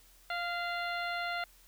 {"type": "harmonic tone with a mistuned harmonic", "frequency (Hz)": 698, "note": "F5", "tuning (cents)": -1, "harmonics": [1, 2, 3, 4, 5, 6], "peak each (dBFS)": [-37, -37, -40, -45, -47, -46], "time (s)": [0.3, 1.44], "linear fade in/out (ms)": 2, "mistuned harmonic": 3, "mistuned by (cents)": -29, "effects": ["added 41 Hz sine -62 dBFS peak until 1.67 s", "white hiss -62 dBFS RMS until 1.67 s"]}